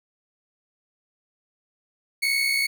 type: tone pair together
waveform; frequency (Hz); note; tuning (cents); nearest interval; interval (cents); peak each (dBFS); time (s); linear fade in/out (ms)
30% pulse; 2155 / 2217; C#7 / C#7; -49 / 0; unison; 49; -25 / -19; 2.22-2.67; 10
effects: none